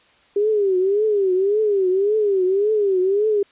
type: tone with vibrato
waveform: sine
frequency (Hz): 398.7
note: G4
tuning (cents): +29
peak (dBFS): -15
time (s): 0.36-3.43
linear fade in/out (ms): 5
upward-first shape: triangle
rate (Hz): 1.8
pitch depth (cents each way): 170
effects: white hiss -55 dBFS RMS until 3.51 s + resampled to 8000 Hz